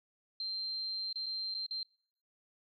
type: tone with dropouts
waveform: sine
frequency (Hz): 4149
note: C8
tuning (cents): -15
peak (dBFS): -35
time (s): 0.4-1.83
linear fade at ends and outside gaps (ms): 2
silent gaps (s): 1.128-1.157 / 1.26-1.264 / 1.542-1.548 / 1.664-1.709
effects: noise-tail reverb RT60 0.6 s tail -26 dB re dry